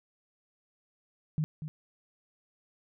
sine tone with echo, 154.3 Hz, D#3, 14 cents flat, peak -26 dBFS, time 1.38-1.44 s, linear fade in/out 0 ms, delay 240 ms, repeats 1, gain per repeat -9 dB, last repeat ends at 1.68 s, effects none

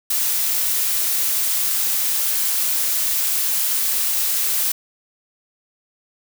blue noise, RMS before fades -20 dBFS, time 0.1-4.72 s, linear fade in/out 5 ms, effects none

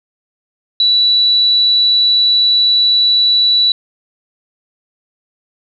sine tone, 3944 Hz, B7, 3 cents flat, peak -8 dBFS, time 0.8-3.72 s, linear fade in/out 2 ms, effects none

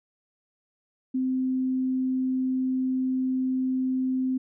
sine tone, 258.9 Hz, C4, 18 cents flat, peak -23 dBFS, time 1.14-4.38 s, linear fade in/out 10 ms, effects none

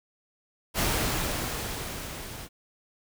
pink noise with level ramp, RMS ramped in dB -25 to -41 dBFS, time 0.74-2.49 s, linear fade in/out 50 ms, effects none

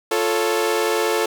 sawtooth chord, F augmented, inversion none, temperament equal, 349.2 / 440 / 554.4 Hz, F4 / A4 / C#5, 0 / 0 / 0 cents, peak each -20 / -16 / -22 dBFS, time 0.11-1.26 s, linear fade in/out 5 ms, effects none

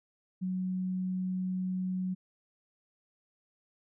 sine tone, 185 Hz, F#3, in tune, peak -30 dBFS, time 0.41-2.15 s, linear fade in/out 20 ms, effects none

